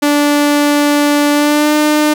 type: tone with pitch glide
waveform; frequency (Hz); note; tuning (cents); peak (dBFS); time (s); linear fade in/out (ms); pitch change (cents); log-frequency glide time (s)
sawtooth; 291.6 to 301.4; D4 to D4; -12 to +45; -5; 0.02-2.14; 10; +57; 1.32-1.76
effects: none